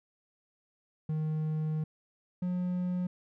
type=tone pair in turn; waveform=triangle; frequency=155.56 / 179.93 Hz; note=D#3 / F#3; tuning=0 / -48 cents; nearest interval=minor third; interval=252 cents; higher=second; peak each=-27 dBFS; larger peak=neither; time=1.09-1.84 / 2.42-3.07 s; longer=first; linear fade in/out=5 ms; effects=none